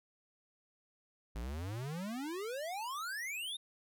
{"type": "exponential sweep", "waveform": "square", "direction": "up", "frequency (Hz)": [51.91, 3749], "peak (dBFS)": -39, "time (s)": [1.35, 3.57], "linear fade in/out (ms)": 10, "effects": []}